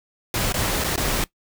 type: noise with dropouts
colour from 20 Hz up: pink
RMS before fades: -23 dBFS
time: 0.34-1.24 s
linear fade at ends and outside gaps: 2 ms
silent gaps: 0.524-0.541 / 0.84-0.843 / 0.96-0.976 s
effects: noise-tail reverb RT60 0.1 s tail -19 dB re dry